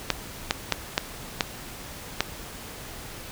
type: clicks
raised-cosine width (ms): 0.2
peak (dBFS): -3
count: 6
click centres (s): 0.103 / 0.509 / 0.723 / 0.979 / 1.408 / 2.206
effects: pink hiss -40 dBFS RMS until 3.31 s